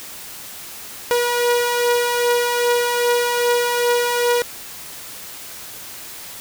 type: beating tone pair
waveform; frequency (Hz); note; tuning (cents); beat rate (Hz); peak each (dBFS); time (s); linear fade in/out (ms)
sawtooth; 480 / 482.5; B4 / B4; -49 / -40; 2.5; -20 / -13; 1.11-4.42; 0
effects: white hiss -35 dBFS RMS until 6.4 s